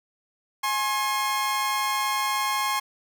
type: tone pair together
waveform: sawtooth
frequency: 835.7 / 1072 Hz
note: G#5 / C6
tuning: +11 / +42 cents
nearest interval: major third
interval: 431 cents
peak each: -25 / -21 dBFS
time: 0.63-2.8 s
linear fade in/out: 10 ms
effects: none